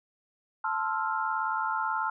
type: chord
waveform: sine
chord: F major seventh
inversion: first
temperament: equal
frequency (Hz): 880 / 1046.5 / 1318.5 / 1396.9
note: A5 / C6 / E6 / F6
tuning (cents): 0 / 0 / 0 / 0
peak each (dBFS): -31 / -34 / -34 / -32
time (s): 0.64-2.1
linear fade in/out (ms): 5
effects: none